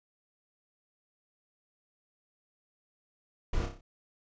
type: noise with echo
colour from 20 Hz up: brown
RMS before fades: -29 dBFS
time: 3.53-3.66 s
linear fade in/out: 5 ms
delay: 30 ms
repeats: 5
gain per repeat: -5 dB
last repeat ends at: 3.81 s
effects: resampled to 16000 Hz